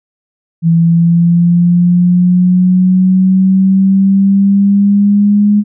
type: linear sweep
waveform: sine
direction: up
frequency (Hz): 165.5 to 207.7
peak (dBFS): -5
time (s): 0.62-5.64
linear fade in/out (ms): 50
effects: none